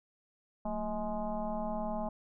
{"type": "tone with frequency modulation", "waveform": "sine", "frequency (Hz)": 429.6, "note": "A4", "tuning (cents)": -41, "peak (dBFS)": -32, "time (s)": [0.65, 2.09], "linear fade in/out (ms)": 5, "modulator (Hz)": 205, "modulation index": 2.4, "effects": []}